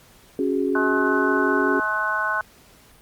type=chord; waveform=sine; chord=C# suspended fourth; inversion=none; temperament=equal; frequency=277.2 / 370 / 415.3 Hz; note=C#4 / F#4 / G#4; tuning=0 / 0 / 0 cents; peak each=-23 / -24 / -25 dBFS; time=0.39-1.8 s; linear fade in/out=2 ms
type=harmonic tone; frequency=213.5 Hz; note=G#3; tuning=48 cents sharp; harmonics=3 / 4 / 5 / 6 / 7; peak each=-32 / -31 / -26 / -33 / -23 dBFS; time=0.75-2.41 s; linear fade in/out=2 ms
effects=pink hiss -52 dBFS RMS until 3.01 s + Opus 48 kbps